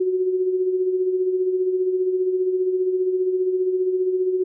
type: tone with tremolo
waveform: sine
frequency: 370 Hz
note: F#4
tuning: in tune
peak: -16 dBFS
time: 0-4.44 s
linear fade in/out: 10 ms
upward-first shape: sine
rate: 15 Hz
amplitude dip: 50%
effects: none